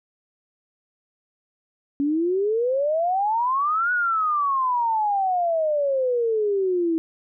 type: exponential two-way sweep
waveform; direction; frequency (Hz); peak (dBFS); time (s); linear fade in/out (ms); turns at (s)
sine; up then down; 277.2 to 1480 to 320.7; -19; 2-6.98; 0; 3.92
effects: none